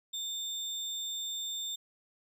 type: tone with sample-and-hold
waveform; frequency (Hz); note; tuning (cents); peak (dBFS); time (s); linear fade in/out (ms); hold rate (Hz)
sine; 3600; A7; +39; -34; 0.13-1.76; 10; 11025
effects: resampled to 32000 Hz